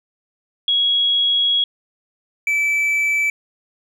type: tone pair in turn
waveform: sine / triangle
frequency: 3322 / 2313 Hz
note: G#7 / D7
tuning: 0 / -27 cents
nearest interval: tritone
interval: 627 cents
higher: first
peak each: -14 dBFS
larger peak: neither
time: 0.68-1.64 / 2.47-3.3 s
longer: first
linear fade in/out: 2 ms
effects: none